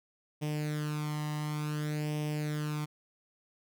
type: tone with flanger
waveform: sawtooth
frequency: 150.7 Hz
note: D3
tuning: 45 cents sharp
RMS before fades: -34 dBFS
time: 0.41-2.86 s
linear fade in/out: 20 ms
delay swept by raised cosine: 0.35 to 1.02 ms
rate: 0.56 Hz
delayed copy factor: +0.7
effects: none